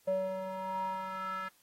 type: tone with band-pass filter sweep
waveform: square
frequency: 188.8 Hz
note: F#3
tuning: 35 cents sharp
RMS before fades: -36 dBFS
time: 0.07-1.49 s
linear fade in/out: 10 ms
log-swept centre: 560 to 1500 Hz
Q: 6.1
effects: white hiss -67 dBFS RMS until 1.62 s + AAC 48 kbps